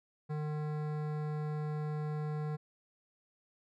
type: tone with hard clipping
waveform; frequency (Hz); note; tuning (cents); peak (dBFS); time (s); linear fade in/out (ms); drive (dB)
sine; 151.4; D#3; -47; -36; 0.29-2.57; 20; 16
effects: none